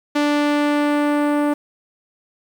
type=tone with low-pass filter sweep; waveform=sawtooth; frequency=293.2 Hz; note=D4; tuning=3 cents flat; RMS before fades=-18 dBFS; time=0.15-1.54 s; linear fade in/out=10 ms; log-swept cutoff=4900 to 1300 Hz; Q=0.71; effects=7-bit